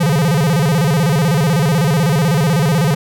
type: tone with vibrato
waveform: square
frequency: 155.56 Hz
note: D#3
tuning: in tune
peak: -12 dBFS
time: 0-2.95 s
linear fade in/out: 10 ms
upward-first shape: square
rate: 16 Hz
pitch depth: 190 cents each way
effects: none

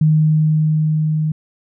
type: tone with level ramp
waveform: sine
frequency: 155.1 Hz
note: D#3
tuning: 5 cents flat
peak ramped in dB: -9 to -15 dBFS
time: 0.01-1.32 s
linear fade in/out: 5 ms
effects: none

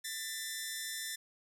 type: tone pair together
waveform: 10% pulse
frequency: 1776.6 / 2000 Hz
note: A6 / B6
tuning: +16 / +21 cents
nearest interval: major second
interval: 205 cents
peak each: -30 / -36 dBFS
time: 0.04-1.16 s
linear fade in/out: 10 ms
effects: none

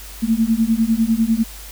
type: beating tone pair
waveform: sine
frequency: 220 / 230 Hz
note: A3 / A#3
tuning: 0 / -23 cents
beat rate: 10 Hz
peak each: -17 dBFS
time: 0.22-1.44 s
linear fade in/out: 20 ms
effects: added 50 Hz sine -36 dBFS peak until 1.71 s + white hiss -38 dBFS RMS until 1.71 s

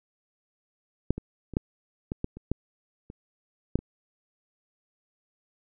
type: clicks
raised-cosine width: 3 ms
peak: -9 / -21 / -26 / -10 / -17 / -15 / -28 / -13 / -28 / -8 / -26 dBFS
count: 11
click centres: 1.106 / 1.18 / 1.537 / 1.569 / 2.119 / 2.244 / 2.37 / 2.516 / 3.101 / 3.756 / 3.79 s
effects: none

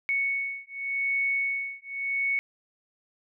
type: beating tone pair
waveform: sine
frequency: 2217 / 2217.87 Hz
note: C#7 / C#7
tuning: 0 / 0 cents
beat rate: 0.87 Hz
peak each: -29 dBFS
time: 0.09-2.39 s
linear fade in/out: 0 ms
effects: none

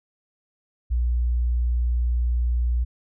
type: tone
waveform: sine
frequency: 60 Hz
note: B1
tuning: 49 cents flat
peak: -19 dBFS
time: 0.9-2.85 s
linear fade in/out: 20 ms
effects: none

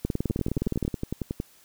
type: two click trains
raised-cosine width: 3 ms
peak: -15 / -13 dBFS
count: 13 / 17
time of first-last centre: 0.3-1.401 / 0.05-0.879 s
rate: 10.9 / 19.3 Hz
effects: white hiss -57 dBFS RMS until 1.64 s

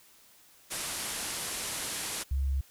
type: low-pass noise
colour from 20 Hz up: white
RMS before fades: -36 dBFS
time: 0.7-2.24 s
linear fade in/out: 20 ms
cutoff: 12000 Hz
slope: 96 dB/octave
type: tone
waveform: sine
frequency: 67.9 Hz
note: C#2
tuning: 35 cents flat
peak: -26 dBFS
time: 2.31-2.61 s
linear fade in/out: 5 ms
effects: white hiss -59 dBFS RMS until 2.7 s

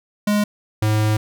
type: tone pair in turn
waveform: square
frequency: 207.7 / 107.51 Hz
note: G#3 / A2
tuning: 0 / -40 cents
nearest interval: major seventh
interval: 1140 cents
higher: first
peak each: -16 dBFS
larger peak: neither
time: 0.27-0.44 / 0.82-1.17 s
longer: second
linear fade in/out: 5 ms
effects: none

